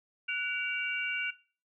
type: tone cluster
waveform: sine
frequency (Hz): 1479 / 2298 / 2779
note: F#6 / D7 / F7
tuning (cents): -1 / -38 / -9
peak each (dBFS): -36 / -35 / -33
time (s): 0.28-1.31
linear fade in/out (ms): 10
effects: noise-tail reverb RT60 0.4 s tail -20 dB re dry